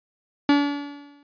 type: tone with exponential decay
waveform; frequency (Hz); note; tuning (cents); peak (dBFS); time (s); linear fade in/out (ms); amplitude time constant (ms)
45% pulse; 286.9; D4; -40; -13; 0.49-1.23; 2; 160
effects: resampled to 11025 Hz